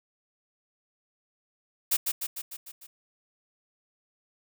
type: noise with echo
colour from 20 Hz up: blue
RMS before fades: -24 dBFS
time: 1.91-1.97 s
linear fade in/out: 10 ms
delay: 150 ms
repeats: 6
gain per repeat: -4 dB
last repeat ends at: 2.87 s
effects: none